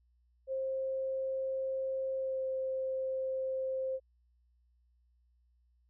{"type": "tone with pitch glide", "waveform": "sine", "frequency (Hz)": [530, 525.7], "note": ["C5", "C5"], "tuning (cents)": [22, 8], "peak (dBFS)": -32, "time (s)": [0.47, 4], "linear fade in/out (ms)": 50, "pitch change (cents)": -14, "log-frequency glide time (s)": [2.17, 2.43], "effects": ["added 60 Hz sine -67 dBFS peak until 5.89 s"]}